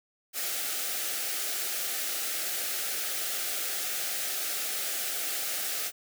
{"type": "band-stop noise", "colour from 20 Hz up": "white", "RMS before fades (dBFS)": -32, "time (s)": [0.33, 5.92], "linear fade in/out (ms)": 50, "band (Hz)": [830, 1200], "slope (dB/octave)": 96, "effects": ["high-pass 400 Hz 12 dB/octave"]}